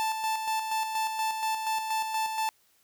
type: tone with tremolo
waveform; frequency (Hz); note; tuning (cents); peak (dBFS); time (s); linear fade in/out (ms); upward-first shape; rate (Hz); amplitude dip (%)
45% pulse; 880; A5; 0; -26; 0-2.49; 0; square; 4.2; 45
effects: white hiss -66 dBFS RMS until 2.83 s